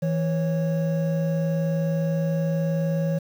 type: tone pair together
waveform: triangle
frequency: 163.62 / 550 Hz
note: E3 / C#5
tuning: -13 / -14 cents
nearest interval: octave + major sixth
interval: 2099 cents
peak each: -20 / -26 dBFS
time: 0.02-3.19 s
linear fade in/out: 10 ms
effects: 8-bit